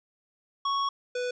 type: tone pair in turn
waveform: square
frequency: 1110 / 494.4 Hz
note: C#6 / B4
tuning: +2 / +2 cents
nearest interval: octave + major second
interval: 1400 cents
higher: first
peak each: -26 / -29 dBFS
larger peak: first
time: 0.65-0.89 / 1.15-1.31 s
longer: first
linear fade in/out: 5 ms
effects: resampled to 16000 Hz + 11-bit